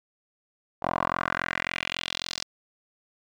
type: tone with band-pass filter sweep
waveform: 10% pulse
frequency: 43.65 Hz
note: F1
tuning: in tune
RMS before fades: -30 dBFS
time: 0.82-2.44 s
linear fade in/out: 10 ms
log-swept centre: 820 to 5100 Hz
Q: 2.8
effects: none